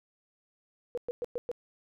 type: tone bursts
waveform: sine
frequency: 484.7 Hz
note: B4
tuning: 32 cents flat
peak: -30 dBFS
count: 5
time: 0.95-1.515 s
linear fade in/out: 0 ms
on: 25 ms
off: 110 ms
effects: none